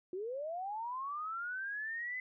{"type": "linear sweep", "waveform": "sine", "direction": "up", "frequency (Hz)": [350, 2038], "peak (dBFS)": -37, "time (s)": [0.13, 2.2], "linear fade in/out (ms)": 2, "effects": []}